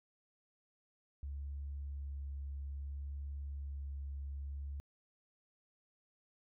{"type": "tone with vibrato", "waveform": "sine", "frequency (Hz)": 70.2, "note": "C#2", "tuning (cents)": 22, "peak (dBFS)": -39, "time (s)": [1.23, 4.8], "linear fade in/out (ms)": 0, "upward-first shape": "sine", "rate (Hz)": 0.61, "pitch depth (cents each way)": 11, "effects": ["tanh soft clip ceiling -35 dBFS"]}